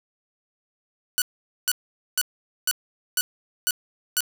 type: tone bursts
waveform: 5% pulse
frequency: 1480 Hz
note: F#6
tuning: in tune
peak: -8 dBFS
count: 7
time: 1.18-4.206 s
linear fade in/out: 0 ms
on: 38 ms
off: 460 ms
effects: none